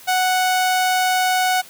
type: tone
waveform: sawtooth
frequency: 740 Hz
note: F#5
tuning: in tune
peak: -12 dBFS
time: 0.07-1.62 s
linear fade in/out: 20 ms
effects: white hiss -43 dBFS RMS until 1.69 s + high-pass 100 Hz 12 dB/octave